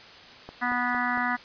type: click train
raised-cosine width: 1 ms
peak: -25 dBFS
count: 4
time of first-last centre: 0.49-1.175 s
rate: 4.38 Hz
type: harmonic tone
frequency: 245.6 Hz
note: B3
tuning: 9 cents flat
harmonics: 1 / 3 / 4 / 5 / 6 / 7 / 8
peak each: -32 / -32 / -32 / -32 / -32 / -32 / -32 dBFS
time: 0.61-1.37 s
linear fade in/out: 20 ms
effects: white hiss -47 dBFS RMS until 1.44 s + resampled to 11025 Hz